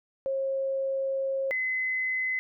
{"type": "tone pair in turn", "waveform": "sine", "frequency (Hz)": [539, 2035], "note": ["C#5", "C7"], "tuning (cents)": [-49, -49], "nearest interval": "octave + major seventh", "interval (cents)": 2300, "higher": "second", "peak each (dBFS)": -26, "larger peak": "neither", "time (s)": [[0.26, 1.51], [1.51, 2.39]], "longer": "first", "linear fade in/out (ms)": 0, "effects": []}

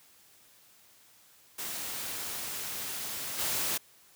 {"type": "noise with level steps", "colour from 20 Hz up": "white", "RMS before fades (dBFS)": [-37, -31], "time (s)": [1.58, 3.78], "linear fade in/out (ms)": 10, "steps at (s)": 3.38, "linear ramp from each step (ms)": 20, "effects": ["white hiss -60 dBFS RMS until 4.15 s", "high-pass 60 Hz 12 dB/octave"]}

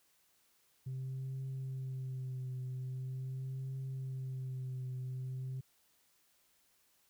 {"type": "tone with vibrato", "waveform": "sine", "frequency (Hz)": 130.5, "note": "C3", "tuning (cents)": -4, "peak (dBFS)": -36, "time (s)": [0.86, 5.61], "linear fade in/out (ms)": 10, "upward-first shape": "triangle", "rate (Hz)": 0.43, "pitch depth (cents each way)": 36, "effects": ["tanh soft clip ceiling -36 dBFS", "white hiss -72 dBFS RMS until 7.09 s"]}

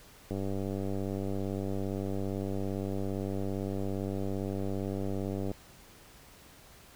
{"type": "click train", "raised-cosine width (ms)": 2, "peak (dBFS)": -22, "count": 509, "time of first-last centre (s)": [0.31, 5.515], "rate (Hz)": 97.6, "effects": ["pink hiss -55 dBFS RMS until 6.95 s"]}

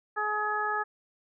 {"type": "harmonic tone", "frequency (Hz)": 422.4, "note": "G#4", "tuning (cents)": 29, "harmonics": [1, 2, 3, 4], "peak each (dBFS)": [-37, -32, -31, -32], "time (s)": [0.16, 0.84], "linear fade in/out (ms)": 20, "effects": []}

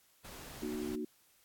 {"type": "noise", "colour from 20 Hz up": "pink", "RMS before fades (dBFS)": -49, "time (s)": [0.24, 0.96], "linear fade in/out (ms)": 10}
{"type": "chord", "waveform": "sine", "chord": "D# minor", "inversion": "second", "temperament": "equal with one note detuned", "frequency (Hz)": [233.1, 303.5, 370], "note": ["A#3", "D#4", "F#4"], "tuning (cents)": [0, -43, 0], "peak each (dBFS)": -40, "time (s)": [0.62, 1.05], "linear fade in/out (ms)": 5}
{"effects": ["white hiss -68 dBFS RMS until 1.44 s", "AAC 64 kbps"]}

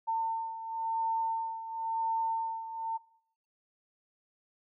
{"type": "beating tone pair", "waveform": "sine", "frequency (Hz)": [902, 902.96], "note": ["A5", "A5"], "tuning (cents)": [43, 45], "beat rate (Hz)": 0.96, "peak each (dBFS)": [-31, -36], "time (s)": [0.07, 2.98], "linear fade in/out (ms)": 20, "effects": ["noise-tail reverb RT60 0.6 s tail -19 dB re dry"]}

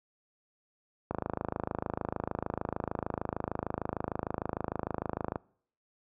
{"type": "click train", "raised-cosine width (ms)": 1, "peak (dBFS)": -17, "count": 114, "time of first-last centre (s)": [1.11, 5.358], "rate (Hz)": 26.6, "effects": ["noise-tail reverb RT60 0.6 s tail -25 dB re dry", "high-pass 60 Hz 12 dB/octave"]}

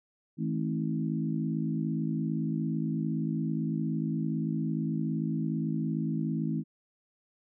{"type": "harmonic tone with a mistuned harmonic", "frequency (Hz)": 53.4, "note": "G#1", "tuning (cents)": 49, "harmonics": [3, 4, 5, 6], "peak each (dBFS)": [-31, -33, -35, -37], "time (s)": [0.37, 6.64], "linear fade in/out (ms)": 50, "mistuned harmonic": 4, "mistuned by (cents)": 33, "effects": []}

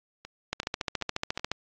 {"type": "two click trains", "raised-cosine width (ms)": 0.2, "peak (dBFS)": [-11, -24], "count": [15, 4], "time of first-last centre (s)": [[0.53, 1.516], [0.25, 1.395]], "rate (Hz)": [14.2, 2.62], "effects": ["low-pass 7000 Hz 12 dB/octave", "AAC 48 kbps"]}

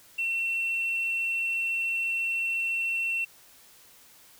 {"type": "tone with tanh clipping", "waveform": "triangle", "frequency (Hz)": 2707, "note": "E7", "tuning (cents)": 45, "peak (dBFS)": -26, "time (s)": [0.18, 3.25], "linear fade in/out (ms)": 10, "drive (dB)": 5, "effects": ["white hiss -55 dBFS RMS until 4.39 s"]}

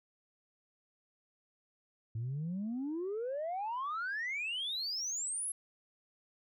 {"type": "exponential sweep", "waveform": "sine", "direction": "up", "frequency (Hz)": [107.5, 11175], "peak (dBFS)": -33, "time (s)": [2.15, 5.52], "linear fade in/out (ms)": 5, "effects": ["tanh soft clip ceiling -32 dBFS"]}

